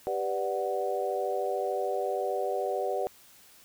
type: chord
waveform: sine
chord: G major seventh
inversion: none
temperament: equal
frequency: 392 / 493.9 / 587.3 / 740 Hz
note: G4 / B4 / D5 / F#5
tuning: 0 / 0 / 0 / 0 cents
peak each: -33 dBFS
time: 0.07-3.07 s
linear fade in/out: 0 ms
effects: white hiss -56 dBFS RMS until 3.64 s